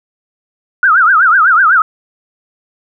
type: tone with vibrato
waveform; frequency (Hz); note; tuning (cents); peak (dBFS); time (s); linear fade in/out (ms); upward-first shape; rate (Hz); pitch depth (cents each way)
sine; 1407; F6; +12; -5; 0.83-1.82; 2; triangle; 8; 260
effects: none